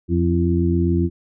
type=harmonic tone with a mistuned harmonic; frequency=87.4 Hz; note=F2; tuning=2 cents sharp; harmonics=1 / 2 / 3 / 4; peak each=-19 / -21 / -24 / -21 dBFS; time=0.08-1.1 s; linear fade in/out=50 ms; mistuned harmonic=4; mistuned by=-50 cents; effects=none